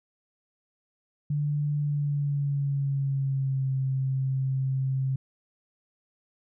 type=tone with pitch glide; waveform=sine; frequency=146.83 to 133.1 Hz; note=D3 to C3; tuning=0 to +30 cents; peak=-24 dBFS; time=1.3-5.16 s; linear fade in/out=5 ms; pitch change=-170 cents; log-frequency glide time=1.78-3.7 s; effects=none